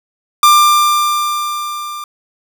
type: tone with level ramp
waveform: 45% pulse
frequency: 1190 Hz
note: D6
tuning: 22 cents sharp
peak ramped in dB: -4 to -24 dBFS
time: 0.43-2.04 s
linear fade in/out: 2 ms
effects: none